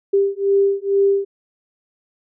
sine beating tone pair, 395.1 / 397.3 Hz, G4 / G4, +14 / +23 cents, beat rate 2.2 Hz, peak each -17 dBFS, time 0.13-1.25 s, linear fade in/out 10 ms, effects none

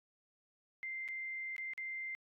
sine tone with dropouts, 2089 Hz, C7, 3 cents flat, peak -39 dBFS, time 0.83-2.15 s, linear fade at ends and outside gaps 0 ms, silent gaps 1.079-1.086 / 1.564-1.581 / 1.735-1.778 s, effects AAC 48 kbps

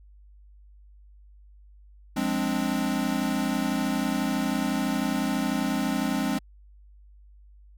square chord, D half-diminished seventh, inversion first, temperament equal with one note detuned, 177.67 / 207.7 / 261.6 / 293.7 Hz, F3 / Ab3 / C4 / D4, +30 / 0 / 0 / 0 cents, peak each -34 / -30 / -29 / -32 dBFS, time 2.16-6.39 s, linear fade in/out 10 ms, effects added 50 Hz sine -49 dBFS peak until 7.77 s

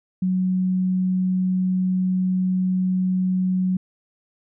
sine tone, 185 Hz, F#3, in tune, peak -18 dBFS, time 0.22-3.77 s, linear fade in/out 5 ms, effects none

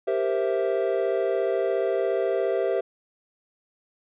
triangle chord, C dominant seventh, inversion second, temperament equal, 392 / 466.2 / 523.3 / 659.3 Hz, G4 / Bb4 / C5 / E5, 0 / 0 / 0 / 0 cents, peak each -24 / -27 / -26 / -26 dBFS, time 0.07-2.81 s, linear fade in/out 10 ms, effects resampled to 8000 Hz

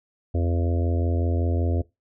harmonic tone, 85.3 Hz, F2, 40 cents flat, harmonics 1 / 3 / 4 / 5 / 6 / 7 / 8, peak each -21 / -31 / -33 / -35 / -37 / -38 / -39 dBFS, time 0.34-1.82 s, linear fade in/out 10 ms, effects noise-tail reverb RT60 0.2 s tail -19 dB re dry

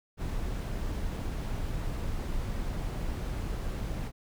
brown noise, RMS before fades -33 dBFS, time 0.17-4.12 s, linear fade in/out 50 ms, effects none

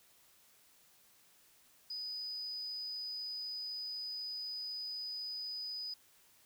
sine tone, 4978 Hz, D#8, in tune, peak -39 dBFS, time 1.9-5.94 s, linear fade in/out 5 ms, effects white hiss -66 dBFS RMS until 6.45 s

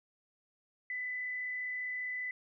sine tone with frequency modulation, 2000 Hz, B6, 21 cents sharp, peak -35 dBFS, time 0.9-2.31 s, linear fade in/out 2 ms, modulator 34.9 Hz, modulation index 0.47, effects none

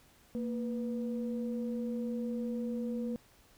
sine tone pair together, 231.5 / 490.5 Hz, A#3 / B4, -12 / -12 cents, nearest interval octave + minor second, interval 1300 cents, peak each -33 / -39 dBFS, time 0.35-3.16 s, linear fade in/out 0 ms, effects tanh soft clip ceiling -25 dBFS + pink hiss -63 dBFS RMS until 3.57 s

